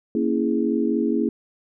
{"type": "chord", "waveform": "sine", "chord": "A# half-diminished seventh", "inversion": "none", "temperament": "equal", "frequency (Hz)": [233.1, 277.2, 329.6, 415.3], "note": ["A#3", "C#4", "E4", "G#4"], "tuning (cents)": [0, 0, 0, 0], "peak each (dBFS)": [-23, -25, -24, -26], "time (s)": [0.15, 1.29], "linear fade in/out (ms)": 2, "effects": []}